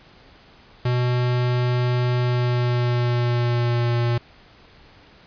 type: tone with pitch glide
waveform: square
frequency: 123.47 to 119.13 Hz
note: B2 to A#2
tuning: 0 to +38 cents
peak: -19 dBFS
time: 0.85-4.18 s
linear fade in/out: 5 ms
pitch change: -62 cents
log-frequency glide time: 2.19-3.96 s
effects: pink hiss -50 dBFS RMS until 5.26 s + resampled to 11025 Hz